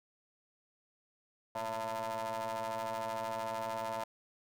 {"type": "ring-modulated tone", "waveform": "30% pulse", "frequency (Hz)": 112.8, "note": "A2", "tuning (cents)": 44, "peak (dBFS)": -30, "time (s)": [1.55, 4.04], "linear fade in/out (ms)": 5, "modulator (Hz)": 783, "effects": []}